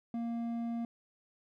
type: tone with hard clipping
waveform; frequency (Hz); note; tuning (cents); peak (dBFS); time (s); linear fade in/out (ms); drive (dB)
sine; 233.1; A#3; 0; -35; 0.14-0.85; 2; 6
effects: none